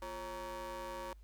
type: ring-modulated tone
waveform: 30% pulse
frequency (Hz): 195.1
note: G3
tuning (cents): -8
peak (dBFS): -36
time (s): 0.02-1.13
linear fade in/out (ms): 2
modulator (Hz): 740
effects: added 51 Hz sine -53 dBFS peak until 1.23 s + pink hiss -75 dBFS RMS until 1.23 s